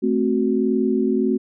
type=chord; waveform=sine; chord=F# diminished; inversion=first; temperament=equal; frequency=220 / 261.6 / 370 Hz; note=A3 / C4 / F#4; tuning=0 / 0 / 0 cents; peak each=-21 dBFS; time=0.02-1.38 s; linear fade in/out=20 ms; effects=none